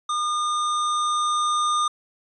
square tone with level ramp, 1215 Hz, D#6, 42 cents flat, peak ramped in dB -23 to -20 dBFS, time 0.09-1.88 s, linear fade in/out 5 ms, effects resampled to 22050 Hz

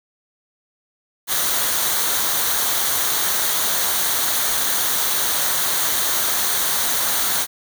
white noise with comb filter, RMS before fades -20 dBFS, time 1.27-7.47 s, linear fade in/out 50 ms, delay 0.39 ms, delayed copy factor -0.5, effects none

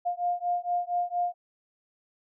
sine beating tone pair, 704 / 708.3 Hz, F5 / F5, +14 / +24 cents, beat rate 4.3 Hz, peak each -29 dBFS, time 0.05-1.34 s, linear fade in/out 20 ms, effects none

